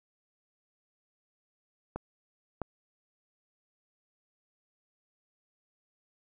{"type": "clicks", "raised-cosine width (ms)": 1, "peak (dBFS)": [-21, -19], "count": 2, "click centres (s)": [1.96, 2.617], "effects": []}